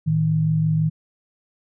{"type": "tone pair together", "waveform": "sine", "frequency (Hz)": [111.16, 157.2], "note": ["A2", "D#3"], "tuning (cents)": [18, 18], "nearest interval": "tritone", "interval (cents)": 600, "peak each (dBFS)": [-25, -17], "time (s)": [0.06, 0.9], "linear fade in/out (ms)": 20, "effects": []}